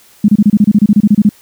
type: tone bursts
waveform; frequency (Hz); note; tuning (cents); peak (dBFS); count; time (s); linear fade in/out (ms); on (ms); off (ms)
sine; 207.9; G#3; +2; -3; 15; 0.24-1.292; 5; 44; 28
effects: white hiss -45 dBFS RMS until 1.41 s